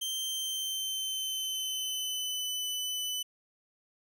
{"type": "tone with pitch glide", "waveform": "sawtooth", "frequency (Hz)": [3136, 3001], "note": ["G7", "F#7"], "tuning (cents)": [0, 24], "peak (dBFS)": -29, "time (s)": [0.01, 3.23], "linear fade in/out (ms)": 10, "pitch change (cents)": -76, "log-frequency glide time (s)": [0.25, 2.5], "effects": []}